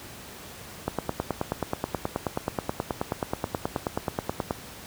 click train, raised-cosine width 1 ms, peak -11 dBFS, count 35, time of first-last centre 0.88-4.509 s, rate 9.37 Hz, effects pink hiss -43 dBFS RMS until 4.86 s + high-pass 60 Hz 12 dB/octave

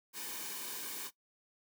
white noise with comb filter, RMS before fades -42 dBFS, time 0.13-1.11 s, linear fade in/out 50 ms, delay 1.5 ms, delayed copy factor -0.65, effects noise-tail reverb RT60 0.1 s tail -18 dB re dry + high-pass 200 Hz 12 dB/octave

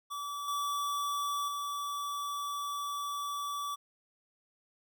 square tone with level steps, 1152 Hz, D6, 34 cents flat, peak -37 / -32 / -35 dBFS, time 0.1-3.76 s, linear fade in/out 20 ms, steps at 0.48 / 1.48 s, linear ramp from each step 2 ms, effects none

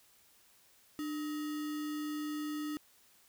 sine tone with sample-and-hold, 300 Hz, D4, 37 cents sharp, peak -35 dBFS, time 0.99-2.77 s, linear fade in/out 0 ms, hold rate 1575 Hz, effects white hiss -65 dBFS RMS until 3.28 s

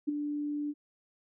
sine tone with ADSR envelope, 293.7 Hz, D4, in tune, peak -24 dBFS, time 0.07-0.74 s, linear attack 19 ms, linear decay 11 ms, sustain -7 dB, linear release 42 ms, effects none

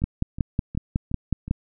two click trains, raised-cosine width 5 ms, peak -21 / -9 dBFS, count 5 / 9, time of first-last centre 0.02-1.48 / 0.04-1.511 s, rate 2.74 / 5.44 Hz, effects none

